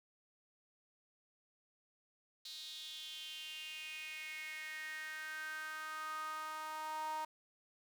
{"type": "tone with high-pass filter sweep", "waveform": "sawtooth", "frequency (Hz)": 311.1, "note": "D#4", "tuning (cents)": 0, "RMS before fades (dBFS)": -45, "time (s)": [2.45, 7.25], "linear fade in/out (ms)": 5, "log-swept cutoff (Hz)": [4000, 890], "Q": 6.2, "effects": ["11-bit"]}